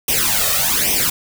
white noise with flanger, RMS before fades -17 dBFS, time 0.08-1.1 s, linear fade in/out 5 ms, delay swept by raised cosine 0.34 to 1.64 ms, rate 1.2 Hz, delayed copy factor +0.8, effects none

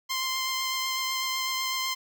10% pulse tone with vibrato, 1046.5 Hz, C6, in tune, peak -19 dBFS, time 0.09-1.95 s, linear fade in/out 20 ms, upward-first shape triangle, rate 8 Hz, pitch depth 15 cents each way, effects none

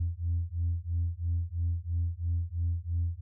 sine beating tone pair, 83.8 / 86.8 Hz, E2 / F2, +29 / -10 cents, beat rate 3 Hz, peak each -30 dBFS, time 0-3.21 s, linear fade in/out 10 ms, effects tanh soft clip ceiling -22 dBFS

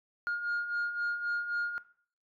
sine beating tone pair, 1418 / 1421.8 Hz, F6 / F6, +26 / +31 cents, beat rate 3.8 Hz, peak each -37 / -30 dBFS, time 0.27-1.78 s, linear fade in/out 0 ms, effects noise-tail reverb RT60 0.5 s tail -18 dB re dry + tanh soft clip ceiling -27 dBFS

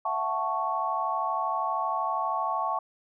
sine chord, F# minor seventh, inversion third, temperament equal with one note detuned, 667.3 / 740 / 880 / 1108.7 Hz, E5 / F#5 / A5 / C#6, +21 / 0 / 0 / 0 cents, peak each -34 / -33 / -31 / -29 dBFS, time 0.05-2.79 s, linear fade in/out 5 ms, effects none

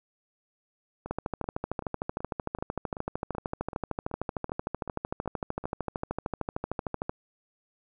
two click trains, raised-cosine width 1 ms, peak -24 / -16 dBFS, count 13 / 80, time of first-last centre 1.06-5.64 / 1.11-7.095 s, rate 2.62 / 13.2 Hz, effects none

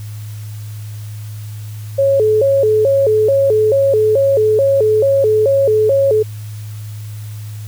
sine tone with vibrato, 486.7 Hz, B4, 25 cents flat, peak -9 dBFS, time 1.98-6.23 s, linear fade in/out 10 ms, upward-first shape square, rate 2.3 Hz, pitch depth 210 cents each way, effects added 106 Hz sine -25 dBFS peak until 7.67 s + white hiss -42 dBFS RMS until 7.67 s

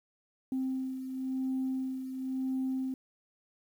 sine beating tone pair, 261.6 / 262.56 Hz, C4 / C4, 0 / +6 cents, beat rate 0.96 Hz, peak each -31 / -38 dBFS, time 0.52-2.94 s, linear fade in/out 2 ms, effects tanh soft clip ceiling -26 dBFS + 10-bit

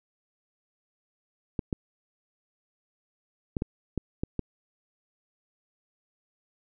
clicks, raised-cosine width 3 ms, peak -15 dBFS, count 7, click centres 1.592 / 1.728 / 3.568 / 3.621 / 3.977 / 4.235 / 4.393 s, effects none

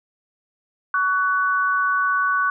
sine tone pair together, 1129.1 / 1489 Hz, C#6 / F#6, +32 / +11 cents, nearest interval perfect fourth, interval 479 cents, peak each -20 dBFS, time 0.94-2.5 s, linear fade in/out 2 ms, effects none

